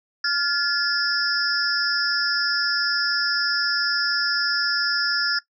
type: tone cluster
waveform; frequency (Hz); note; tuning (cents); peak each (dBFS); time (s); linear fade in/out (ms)
sine; 1402 / 1716 / 4961 / 5330; F6 / A6 / D#8 / E8; +6 / -44 / -6 / +18; -25 / -23 / -27 / -25; 0.24-5.39; 5
effects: noise-tail reverb RT60 0.1 s tail -18 dB re dry